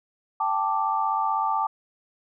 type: chord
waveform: sine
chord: G suspended second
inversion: none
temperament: equal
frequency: 784 / 880 / 1174.7 Hz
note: G5 / A5 / D6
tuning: 0 / 0 / 0 cents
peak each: -28 / -25 / -26 dBFS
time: 0.4-1.67 s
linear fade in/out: 5 ms
effects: none